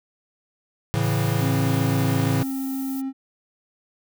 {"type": "chord", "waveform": "square", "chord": "A major", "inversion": "none", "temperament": "equal", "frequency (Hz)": [110, 138.59, 164.81], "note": ["A2", "C#3", "E3"], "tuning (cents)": [0, 0, 0], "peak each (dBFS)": [-24, -25, -27], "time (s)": [0.94, 2.43], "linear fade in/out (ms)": 0}
{"type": "noise", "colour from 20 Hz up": "violet", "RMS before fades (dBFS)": -38, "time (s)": [1.02, 3.02], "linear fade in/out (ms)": 20}
{"type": "tone", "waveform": "triangle", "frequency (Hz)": 267.3, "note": "C4", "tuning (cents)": 37, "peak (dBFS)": -23, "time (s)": [1.39, 3.13], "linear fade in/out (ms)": 50}
{"effects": []}